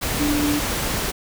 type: tone in noise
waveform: sine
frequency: 293.7 Hz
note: D4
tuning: in tune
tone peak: -19 dBFS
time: 0.19-0.6 s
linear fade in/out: 20 ms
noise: pink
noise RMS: -24 dBFS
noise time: 0.01-1.12 s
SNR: +2 dB
effects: none